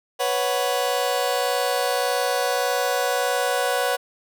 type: chord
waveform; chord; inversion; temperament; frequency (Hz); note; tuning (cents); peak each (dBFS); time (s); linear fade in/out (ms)
sawtooth; B suspended second; none; just; 493.9 / 555.6 / 740.8; B4 / C#5 / F#5; 0 / +4 / +2; -21; 0.19-3.97; 20
effects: none